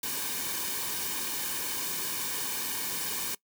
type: noise with comb filter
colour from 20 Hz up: white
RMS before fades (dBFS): -33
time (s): 0.03-3.35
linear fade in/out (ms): 5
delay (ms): 1.5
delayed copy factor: -0.7
effects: noise-tail reverb RT60 0.1 s tail -21 dB re dry